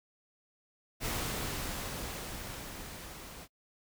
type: noise with level ramp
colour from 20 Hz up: pink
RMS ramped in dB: -34 to -48 dBFS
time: 1-3.48 s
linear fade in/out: 50 ms
effects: noise-tail reverb RT60 0.1 s tail -26 dB re dry